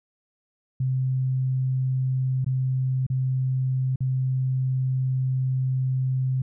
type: tone with dropouts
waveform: sine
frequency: 130.2 Hz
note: C3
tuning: 8 cents flat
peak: -21 dBFS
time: 0.8-6.42 s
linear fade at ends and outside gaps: 5 ms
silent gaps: 2.446-2.463 / 3.066-3.1 / 3.959-4.005 s
effects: none